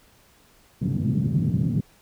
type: band-pass noise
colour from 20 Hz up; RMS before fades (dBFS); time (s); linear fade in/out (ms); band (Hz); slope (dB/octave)
white; -23; 0.81-1.81; 10; 110 to 190; 24
effects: pink hiss -57 dBFS RMS until 2.01 s